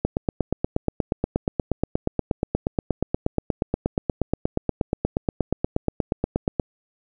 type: click train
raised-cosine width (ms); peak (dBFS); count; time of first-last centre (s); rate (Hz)
2; -7; 56; 0.05-6.598; 8.4
effects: none